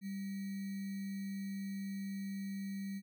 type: tone with sample-and-hold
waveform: sine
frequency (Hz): 196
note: G3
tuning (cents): 0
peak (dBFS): -38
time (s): 0.01-3.02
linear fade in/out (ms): 50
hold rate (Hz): 2100
effects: none